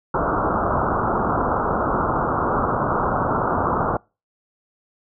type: low-pass noise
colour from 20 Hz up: white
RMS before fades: -21 dBFS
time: 0.14-3.97 s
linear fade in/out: 5 ms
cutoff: 1400 Hz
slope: 96 dB/octave
effects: noise-tail reverb RT60 0.3 s tail -26 dB re dry